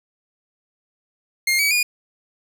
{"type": "tone with pitch steps", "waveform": "sawtooth", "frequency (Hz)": [2124, 2276, 2440], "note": ["C7", "C#7", "D#7"], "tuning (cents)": [25, 45, -34], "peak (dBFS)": -13, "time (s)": [1.47, 1.83], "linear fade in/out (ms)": 5, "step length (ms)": 120, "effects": []}